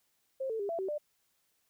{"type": "tone with pitch steps", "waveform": "sine", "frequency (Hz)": [531, 445.4, 401.8, 670, 381.7, 595], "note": ["C5", "A4", "G4", "E5", "G4", "D5"], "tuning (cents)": [25, 21, 43, 28, -46, 22], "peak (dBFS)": -32, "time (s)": [0.4, 0.982], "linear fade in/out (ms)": 10, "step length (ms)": 97, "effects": ["white hiss -75 dBFS RMS until 1.69 s"]}